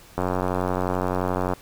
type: click train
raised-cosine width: 1 ms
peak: -10 dBFS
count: 125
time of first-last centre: 0.18-1.535 s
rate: 91.5 Hz
effects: pink hiss -49 dBFS RMS until 1.61 s